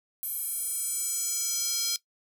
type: tone with high-pass filter sweep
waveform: square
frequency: 461.5 Hz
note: A#4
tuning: 17 cents flat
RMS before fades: -30 dBFS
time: 0.23-1.96 s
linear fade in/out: 0 ms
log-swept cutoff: 12000 to 4900 Hz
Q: 2.7
effects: noise-tail reverb RT60 0.1 s tail -18 dB re dry